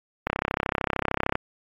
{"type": "click train", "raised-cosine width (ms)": 0.5, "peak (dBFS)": -8, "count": 37, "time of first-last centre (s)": [0.27, 1.354], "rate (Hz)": 33.2, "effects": ["AAC 32 kbps"]}